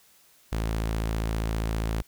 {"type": "tone", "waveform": "sawtooth", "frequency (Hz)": 55, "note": "A1", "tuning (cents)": 0, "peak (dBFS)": -22, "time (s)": [0.52, 2.02], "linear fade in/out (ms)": 5, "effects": ["white hiss -59 dBFS RMS until 2.07 s"]}